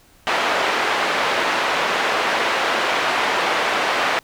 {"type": "band-pass noise", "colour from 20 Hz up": "pink", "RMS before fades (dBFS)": -20, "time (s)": [0.27, 4.19], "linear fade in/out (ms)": 0, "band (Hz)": [590, 2700], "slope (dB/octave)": 12, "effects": ["pink hiss -53 dBFS RMS until 4.23 s"]}